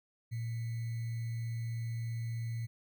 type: tone with sample-and-hold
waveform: sine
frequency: 115.4 Hz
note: A#2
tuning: 17 cents flat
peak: -34 dBFS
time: 0.31-2.67 s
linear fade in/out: 20 ms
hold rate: 2100 Hz
effects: none